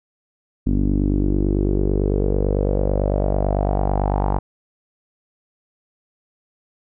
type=tone with low-pass filter sweep; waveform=sawtooth; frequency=49 Hz; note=G1; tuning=in tune; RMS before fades=-19 dBFS; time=0.66-4.39 s; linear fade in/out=10 ms; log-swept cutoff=260 to 890 Hz; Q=4.2; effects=none